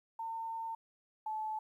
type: tone pair in turn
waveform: sine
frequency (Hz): 905 / 867.3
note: A5 / A5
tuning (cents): +48 / -25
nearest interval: minor second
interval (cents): 73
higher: first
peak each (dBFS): -37 / -35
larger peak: second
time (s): 0.19-0.75 / 1.26-1.59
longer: first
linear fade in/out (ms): 5
effects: 12-bit